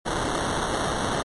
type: noise with sample-and-hold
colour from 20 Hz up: white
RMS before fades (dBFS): -26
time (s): 0.05-1.23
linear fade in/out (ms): 20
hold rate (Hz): 2450
effects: MP3 48 kbps